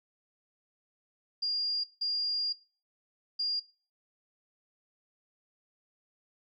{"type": "tone bursts at uneven times", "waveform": "sine", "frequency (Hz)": 4814, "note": "D8", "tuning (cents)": 42, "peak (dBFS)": -28, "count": 3, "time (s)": [[1.42, 1.84], [2.01, 2.53], [3.39, 3.6]], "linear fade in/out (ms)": 10, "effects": ["noise-tail reverb RT60 0.4 s tail -24 dB re dry"]}